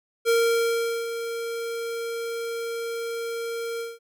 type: tone with ADSR envelope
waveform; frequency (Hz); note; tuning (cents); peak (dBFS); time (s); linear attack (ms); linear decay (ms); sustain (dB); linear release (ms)
square; 462.9; A#4; -12; -18; 0.25-3.99; 38; 770; -11; 190
effects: none